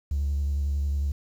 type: tone with vibrato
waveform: triangle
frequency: 71.1 Hz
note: C#2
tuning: 45 cents sharp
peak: -20 dBFS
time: 0.11-1.12 s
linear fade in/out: 5 ms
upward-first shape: sine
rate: 11 Hz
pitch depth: 32 cents each way
effects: tanh soft clip ceiling -20 dBFS + 9-bit